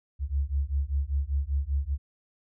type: beating tone pair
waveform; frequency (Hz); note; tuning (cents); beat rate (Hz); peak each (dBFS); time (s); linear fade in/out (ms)
sine; 67.5 / 72.6; C#2 / D2; -45 / -19; 5.1; -28; 0.19-1.98; 50
effects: none